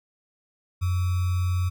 sine tone with sample-and-hold, 90 Hz, F#2, 47 cents flat, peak -21 dBFS, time 0.81-1.7 s, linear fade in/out 20 ms, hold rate 1225 Hz, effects none

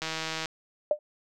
click train, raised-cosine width 0.2 ms, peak -15 dBFS, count 71, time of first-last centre 0.02-0.458 s, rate 160 Hz
sine tone with exponential decay, 599 Hz, D5, 34 cents sharp, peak -16 dBFS, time 0.91-0.99 s, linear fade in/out 2 ms, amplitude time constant 17 ms
effects none

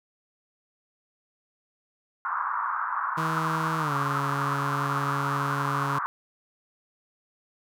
pink band-pass noise, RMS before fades -29 dBFS, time 2.25-6.06 s, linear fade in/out 0 ms, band 1000 to 1400 Hz, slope 48 dB/octave
sawtooth tone with pitch glide, 160.3 to 140.36 Hz, E3 to C#3, -48 to +22 cents, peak -25 dBFS, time 3.17-5.99 s, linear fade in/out 10 ms, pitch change -230 cents, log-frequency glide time 3.79-3.94 s
effects none

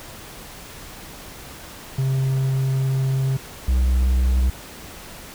triangle tone pair in turn, 133.2 / 63.41 Hz, C3 / B1, +31 / +46 cents, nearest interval octave + minor second, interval 1285 cents, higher first, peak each -16 / -13 dBFS, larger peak second, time 1.98-3.37 / 3.68-4.5 s, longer first, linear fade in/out 5 ms, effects pink hiss -39 dBFS RMS until 5.34 s

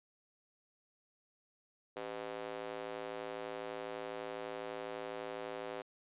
square tone with high-pass filter, 56 Hz, A1, 31 cents sharp, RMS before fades -43 dBFS, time 1.96-5.82 s, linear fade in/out 5 ms, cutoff 470 Hz, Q 2.1, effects resampled to 8000 Hz

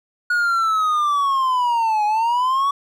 triangle linear two-way sweep, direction down then up, 1455 to 830.6 to 1135 Hz, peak -14 dBFS, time 0.3-2.71 s, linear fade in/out 5 ms, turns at 2.05 s, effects none

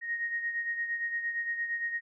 sine beating tone pair, 1867 / 1875.7 Hz, A#6 / A#6, +2 / +10 cents, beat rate 8.7 Hz, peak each -31 / -39 dBFS, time 0.01-2.01 s, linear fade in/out 50 ms, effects none

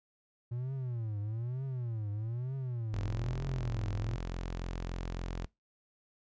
triangle tone with vibrato, 117.5 Hz, A#2, 14 cents sharp, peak -32 dBFS, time 0.51-4.16 s, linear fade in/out 10 ms, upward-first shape triangle, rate 1.1 Hz, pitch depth 260 cents each way
sawtooth tone, 43.54 Hz, F1, 5 cents flat, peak -32 dBFS, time 2.93-5.46 s, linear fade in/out 10 ms
effects noise-tail reverb RT60 0.2 s tail -23 dB re dry + resampled to 16000 Hz

